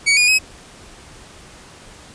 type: tone with pitch steps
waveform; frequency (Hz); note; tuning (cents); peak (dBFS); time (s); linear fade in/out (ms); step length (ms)
sawtooth; 2256 / 2448 / 2549; C#7 / D#7 / D#7; +30 / -29 / +41; -8; 0.06-0.39; 20; 110
effects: pink hiss -42 dBFS RMS until 2.14 s + resampled to 22050 Hz